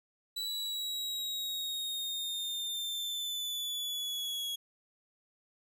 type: linear sweep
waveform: 40% pulse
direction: down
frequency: 3951 to 3324 Hz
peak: -33 dBFS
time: 0.36-4.56 s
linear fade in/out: 10 ms
effects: none